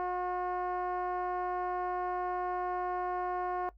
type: tone with low-pass filter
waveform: 10% pulse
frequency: 360.9 Hz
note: F#4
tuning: 43 cents flat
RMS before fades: -34 dBFS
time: 0-3.69 s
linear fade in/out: 0 ms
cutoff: 860 Hz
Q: 1.7
effects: noise-tail reverb RT60 0.1 s tail -18 dB re dry + added 50 Hz sine -55 dBFS peak until 3.77 s